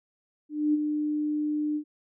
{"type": "tone with ADSR envelope", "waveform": "sine", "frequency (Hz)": 300, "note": "D4", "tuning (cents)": 37, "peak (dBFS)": -19, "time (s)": [0.49, 1.84], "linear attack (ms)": 250, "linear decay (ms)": 24, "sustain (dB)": -6, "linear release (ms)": 81, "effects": []}